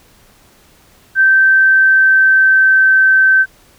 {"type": "tone with pitch glide", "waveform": "sine", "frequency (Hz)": [1555, 1545.2], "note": ["G6", "G6"], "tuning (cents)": [-14, -25], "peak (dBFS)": -6, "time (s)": [1.15, 3.46], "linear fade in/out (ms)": 50, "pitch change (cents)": -11, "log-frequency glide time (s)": [1.37, 2.93], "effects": ["pink hiss -48 dBFS RMS until 3.78 s"]}